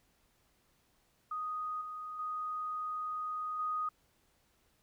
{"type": "tone with level steps", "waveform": "sine", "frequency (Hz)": 1244.5, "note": "D#6", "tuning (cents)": 0, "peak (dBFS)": [-35, -40, -35, -32], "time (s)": [1.31, 3.89], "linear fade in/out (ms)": 5, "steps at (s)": [1.81, 2.19, 3.59], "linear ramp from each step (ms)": 5, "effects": ["pink hiss -72 dBFS RMS until 4.82 s"]}